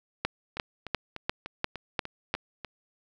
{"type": "two click trains", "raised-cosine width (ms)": 0.3, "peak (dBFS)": [-21, -10], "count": [8, 7], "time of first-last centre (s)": [[0.57, 2.647], [0.25, 2.341]], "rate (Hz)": [3.37, 2.87], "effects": []}